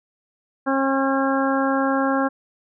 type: harmonic tone with a mistuned harmonic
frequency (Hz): 270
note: C#4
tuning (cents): -45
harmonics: 1 / 2 / 3 / 4 / 5 / 6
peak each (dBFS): -21 / -24 / -26 / -27 / -28 / -29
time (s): 0.66-2.29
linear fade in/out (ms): 20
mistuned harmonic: 5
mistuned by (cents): +19
effects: none